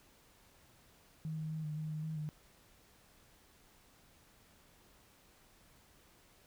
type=tone with pitch steps; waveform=sine; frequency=157.6 / 156.5 / 157.6 / 151.9 / 155.6 / 154.3 / 158 / 152.1 Hz; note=D#3 / D#3 / D#3 / D#3 / D#3 / D#3 / D#3 / D#3; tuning=+23 / +10 / +23 / -41 / 0 / -14 / +27 / -39 cents; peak=-37 dBFS; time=1.25-2.29 s; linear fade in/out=0 ms; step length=130 ms; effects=pink hiss -65 dBFS RMS until 6.46 s